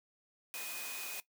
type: tone in noise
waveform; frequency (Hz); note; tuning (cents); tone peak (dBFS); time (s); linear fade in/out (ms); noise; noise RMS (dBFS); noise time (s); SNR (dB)
sine; 2489; D#7; 0; -46; 0.54-1.2; 0; white; -43; 0.54-1.2; -6
effects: noise-tail reverb RT60 0.1 s tail -17 dB re dry + high-pass 300 Hz 12 dB/octave